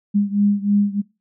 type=beating tone pair; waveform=sine; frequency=202.5 / 205.7 Hz; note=G#3 / G#3; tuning=-43 / -16 cents; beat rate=3.2 Hz; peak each=-17 / -19 dBFS; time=0.14-1.02 s; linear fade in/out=20 ms; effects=noise-tail reverb RT60 0.3 s tail -25 dB re dry